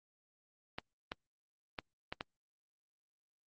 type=clicks; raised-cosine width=0.3 ms; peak=-22 dBFS; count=5; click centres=0.785 / 1.119 / 1.788 / 2.125 / 2.209 s; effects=Opus 32 kbps